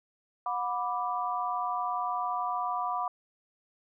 sine chord, B minor, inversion second, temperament equal with one note detuned, 725.2 / 987.8 / 1174.7 Hz, F#5 / B5 / D6, -35 / 0 / 0 cents, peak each -33 dBFS, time 0.46-3.08 s, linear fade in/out 2 ms, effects none

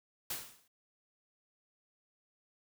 white noise with exponential decay, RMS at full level -35 dBFS, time 0.3-0.68 s, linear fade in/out 5 ms, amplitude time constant 82 ms, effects none

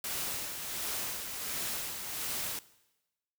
white noise with tremolo, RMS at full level -35 dBFS, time 0.04-2.59 s, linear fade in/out 2 ms, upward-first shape sine, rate 1.4 Hz, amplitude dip 45%, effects noise-tail reverb RT60 1.0 s tail -19 dB re dry

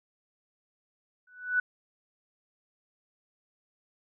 sine tone with exponential growth, 1486 Hz, F#6, 7 cents sharp, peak -20 dBFS, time 1.27-1.6 s, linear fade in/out 5 ms, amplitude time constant 71 ms, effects none

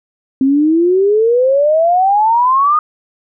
sine exponential sweep, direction up, 261.6 to 1245 Hz, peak -8 dBFS, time 0.41-2.79 s, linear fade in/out 2 ms, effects none

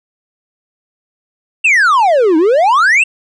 triangle exponential two-way sweep, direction down then up, 2794 to 303.7 to 2794 Hz, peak -5 dBFS, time 1.64-3.04 s, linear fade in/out 10 ms, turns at 2.37 s, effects resampled to 22050 Hz

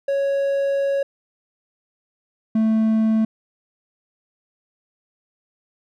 triangle tone pair in turn, 554.4 / 220.5 Hz, C#5 / A3, 0 / +4 cents, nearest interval octave + major third, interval 1596 cents, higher first, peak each -16 / -13 dBFS, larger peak second, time 0.08-1.03 / 2.55-3.25 s, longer first, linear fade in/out 5 ms, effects none

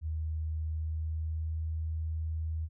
sine tone with pitch glide, 78.7 to 79.71 Hz, D#2 to D#2, +20 to +42 cents, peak -31 dBFS, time 0.01-2.69 s, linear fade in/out 50 ms, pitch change +22 cents, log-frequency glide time 0.68-1.61 s, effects none

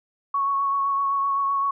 sine tone with vibrato, 1108.7 Hz, C#6, in tune, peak -20 dBFS, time 0.34-1.71 s, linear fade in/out 5 ms, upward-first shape sine, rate 7.8 Hz, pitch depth 17 cents each way, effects none

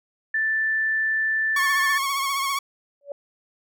sine tone, 1764 Hz, A6, 4 cents sharp, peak -20 dBFS, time 0.34-1.98 s, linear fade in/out 5 ms
sawtooth tone with vibrato, 1102 Hz, C#6, 11 cents flat, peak -19 dBFS, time 1.56-2.59 s, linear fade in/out 5 ms, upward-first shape triangle, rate 15 Hz, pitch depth 57 cents each way
sine tone with exponential growth, 568 Hz, C#5, 42 cents sharp, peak -25 dBFS, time 3.01-3.12 s, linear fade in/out 2 ms, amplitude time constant 22 ms
effects none

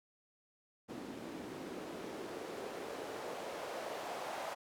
white noise with band-pass filter sweep, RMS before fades -44 dBFS, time 0.88-4.55 s, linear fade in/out 20 ms, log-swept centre 260 to 710 Hz, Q 1.8, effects none

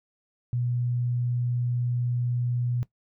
sine tone, 122 Hz, B2, 21 cents flat, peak -24 dBFS, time 0.53-2.83 s, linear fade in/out 0 ms, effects noise-tail reverb RT60 0.1 s tail -17 dB re dry

